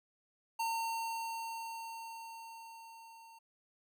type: tone with level ramp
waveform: square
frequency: 911 Hz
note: A#5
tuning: 40 cents flat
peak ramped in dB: -33 to -55 dBFS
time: 0.59-3.39 s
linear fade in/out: 10 ms
effects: none